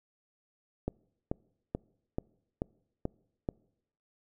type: click train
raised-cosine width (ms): 2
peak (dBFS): -18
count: 7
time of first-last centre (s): 0.88-3.489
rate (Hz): 2.3
effects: noise-tail reverb RT60 0.8 s tail -26 dB re dry